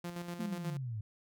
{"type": "tone with tremolo", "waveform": "sawtooth", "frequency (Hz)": 173.8, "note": "F3", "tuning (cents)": -8, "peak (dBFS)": -34, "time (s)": [0.04, 0.77], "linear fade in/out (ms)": 5, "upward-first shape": "square", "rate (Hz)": 8.3, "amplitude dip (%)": 50}
{"type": "exponential sweep", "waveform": "sine", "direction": "down", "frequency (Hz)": [228.5, 102.3], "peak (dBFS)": -36, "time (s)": [0.39, 1.01], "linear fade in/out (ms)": 5}
{"effects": []}